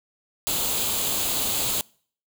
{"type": "noise with comb filter", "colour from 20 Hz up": "white", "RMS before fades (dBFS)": -25, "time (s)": [0.47, 1.81], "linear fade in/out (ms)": 0, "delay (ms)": 0.27, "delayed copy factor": 0.6, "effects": ["noise-tail reverb RT60 0.5 s tail -25 dB re dry"]}